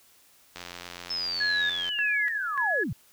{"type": "click train", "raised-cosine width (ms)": 0.2, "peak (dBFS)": -21, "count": 118, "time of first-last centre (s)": [0.56, 1.89], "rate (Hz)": 88}
{"type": "linear sweep", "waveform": "sine", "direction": "down", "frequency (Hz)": [5274, 83], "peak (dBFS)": -28, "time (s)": [1.1, 2.93], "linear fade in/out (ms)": 5}
{"type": "tone with tremolo", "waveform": "sine", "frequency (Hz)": 1689, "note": "G#6", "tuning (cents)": 29, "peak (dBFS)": -24, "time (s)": [1.4, 2.84], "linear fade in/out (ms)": 10, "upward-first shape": "square", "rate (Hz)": 1.7, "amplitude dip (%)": 75}
{"effects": ["white hiss -59 dBFS RMS until 3.12 s"]}